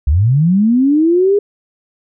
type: linear sweep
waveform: sine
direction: up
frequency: 63 to 415.3 Hz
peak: -8 dBFS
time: 0.07-1.39 s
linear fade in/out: 5 ms
effects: none